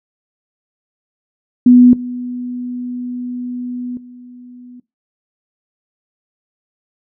sine tone with level steps, 246.9 Hz, B3, in tune, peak -3 / -21 / -34 dBFS, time 1.66-4.8 s, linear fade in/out 5 ms, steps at 1.93 / 3.97 s, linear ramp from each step 2 ms, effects noise-tail reverb RT60 0.2 s tail -18 dB re dry

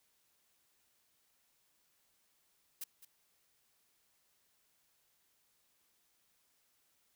blue noise with echo, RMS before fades -42 dBFS, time 2.81-2.84 s, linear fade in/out 5 ms, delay 210 ms, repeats 1, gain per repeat -14 dB, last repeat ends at 3.05 s, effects white hiss -75 dBFS RMS until 7.15 s

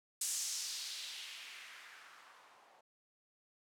violet noise with low-pass filter sweep, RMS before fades -45 dBFS, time 0.21-2.81 s, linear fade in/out 5 ms, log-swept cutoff 8000 to 730 Hz, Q 1.8, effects none

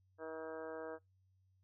harmonic tone, 159.7 Hz, D#3, 45 cents sharp, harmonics 2 / 3 / 4 / 5 / 6 / 7 / 8 / 9 / 10, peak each -52 / -46 / -49 / -59 / -55 / -60 / -57 / -61 / -56 dBFS, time 0.18-0.99 s, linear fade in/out 50 ms, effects noise-tail reverb RT60 0.2 s tail -26 dB re dry + added 94 Hz sine -70 dBFS peak until 1.63 s

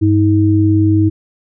sine tone pair together, 99.7 / 318.1 Hz, G2 / D#4, +30 / +38 cents, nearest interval octave + minor sixth, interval 2008 cents, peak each -11 dBFS, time 0.01-1.1 s, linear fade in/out 20 ms, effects none

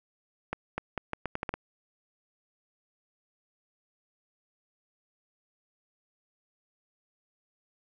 accelerating click train, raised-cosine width 0.5 ms, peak -16 dBFS, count 9, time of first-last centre 0.53-1.54 s, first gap 250 ms, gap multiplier 0.79, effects none

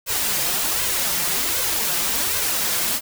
white noise with flanger, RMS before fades -22 dBFS, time 0.06-3.01 s, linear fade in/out 50 ms, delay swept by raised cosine 1.9 to 5.9 ms, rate 1.3 Hz, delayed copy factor +0.65, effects none

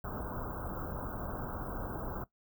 pink band-stop noise, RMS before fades -39 dBFS, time 0.04-2.24 s, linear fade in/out 5 ms, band 1500 to 16000 Hz, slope 96 dB/octave, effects noise-tail reverb RT60 0.1 s tail -17 dB re dry

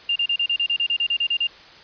sine tone bursts, 2800 Hz, F7, 4 cents sharp, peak -18 dBFS, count 14, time 0.09-1.471 s, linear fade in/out 5 ms, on 68 ms, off 33 ms, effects white hiss -45 dBFS RMS until 1.83 s + resampled to 11025 Hz

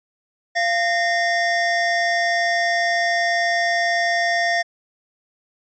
square tone pair together, 689.6 / 1841 Hz, F5 / A#6, -22 / -22 cents, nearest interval octave + perfect fourth, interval 1700 cents, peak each -21 dBFS, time 0.55-4.63 s, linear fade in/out 20 ms, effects resampled to 16000 Hz

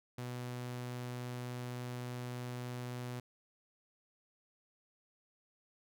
sawtooth tone, 123.47 Hz, B2, in tune, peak -36 dBFS, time 0.18-3.2 s, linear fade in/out 5 ms, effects none

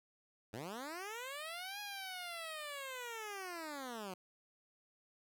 10% pulse linear two-way sweep, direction up then down, 98 to 832 to 177.6 Hz, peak -35 dBFS, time 0.53-4.14 s, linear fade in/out 5 ms, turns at 1.8 s, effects none

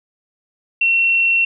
sine tone, 2719 Hz, F7, 47 cents flat, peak -12 dBFS, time 0.81-1.45 s, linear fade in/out 5 ms, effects none

